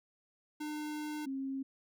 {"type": "tone pair in turn", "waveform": ["square", "sine"], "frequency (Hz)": [301.8, 269.1], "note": ["D4", "C4"], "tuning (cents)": [47, 49], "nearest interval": "major second", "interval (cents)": 198, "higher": "first", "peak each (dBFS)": [-38, -35], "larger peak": "second", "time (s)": [[0.6, 1.26], [1.26, 1.63]], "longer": "first", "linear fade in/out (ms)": 10, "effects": []}